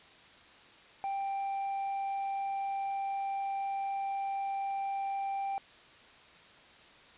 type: tone with quantisation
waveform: triangle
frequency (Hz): 787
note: G5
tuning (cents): +7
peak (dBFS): -30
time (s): 1.04-5.58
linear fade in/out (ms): 0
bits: 9
effects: white hiss -56 dBFS RMS until 7.17 s + resampled to 8000 Hz